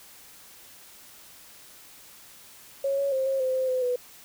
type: tone with pitch steps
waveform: sine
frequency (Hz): 550 / 557 / 528 / 538 / 517 / 520 / 511 / 494.6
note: C#5 / C#5 / C5 / C5 / C5 / C5 / C5 / B4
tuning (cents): -14 / +8 / +16 / +48 / -21 / -11 / -41 / +3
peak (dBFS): -23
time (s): 2.84-3.96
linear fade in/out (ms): 5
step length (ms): 140
effects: white hiss -50 dBFS RMS until 4.24 s